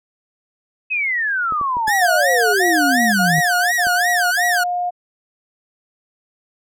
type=exponential sweep; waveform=sine; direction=down; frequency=2592 to 151.1 Hz; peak=-17 dBFS; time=0.9-3.41 s; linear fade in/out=20 ms
type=clicks; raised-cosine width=2 ms; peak=-20 dBFS; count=6; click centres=1.523 / 1.613 / 1.769 / 1.88 / 3.383 / 3.869 s
type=tone with vibrato; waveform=45% pulse; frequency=1661.2 Hz; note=G#6; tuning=in tune; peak=-16 dBFS; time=1.87-4.64 s; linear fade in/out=10 ms; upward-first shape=sine; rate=2.8 Hz; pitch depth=260 cents each way
type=tone bursts; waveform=sine; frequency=712 Hz; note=F5; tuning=33 cents sharp; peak=-18 dBFS; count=5; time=2-4.908 s; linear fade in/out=20 ms; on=540 ms; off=52 ms
effects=none